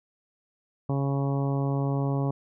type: harmonic tone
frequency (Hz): 138.59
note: C#3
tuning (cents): 0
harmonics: 1 / 2 / 3 / 4 / 5 / 6 / 7 / 8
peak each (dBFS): -25 / -31 / -35 / -37 / -39 / -41 / -42 / -43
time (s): 0.89-2.31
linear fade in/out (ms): 5
effects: none